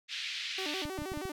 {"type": "band-pass noise", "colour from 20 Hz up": "white", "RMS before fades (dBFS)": -38, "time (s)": [0.08, 0.87], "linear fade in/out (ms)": 50, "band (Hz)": [2100, 4100], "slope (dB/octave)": 24}
{"type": "tone with vibrato", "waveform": "sawtooth", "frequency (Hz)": 336.5, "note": "E4", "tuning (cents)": 36, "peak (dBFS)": -33, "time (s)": [0.58, 1.32], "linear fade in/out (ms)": 5, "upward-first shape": "square", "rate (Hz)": 6.3, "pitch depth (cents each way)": 210}
{"type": "clicks", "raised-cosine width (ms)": 5, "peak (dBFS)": -29, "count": 6, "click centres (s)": [0.854, 0.989, 1.02, 1.119, 1.174, 1.254]}
{"effects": []}